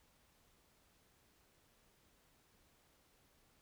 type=silence; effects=pink hiss -72 dBFS RMS until 3.61 s